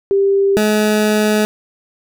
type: tone pair in turn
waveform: sine / 20% pulse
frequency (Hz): 394.6 / 212.6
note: G4 / G#3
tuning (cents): +11 / +41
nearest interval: major seventh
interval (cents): 1070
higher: first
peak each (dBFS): -10 / -7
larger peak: second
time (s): 0.11-0.57 / 0.57-1.45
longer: second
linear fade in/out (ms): 0
effects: none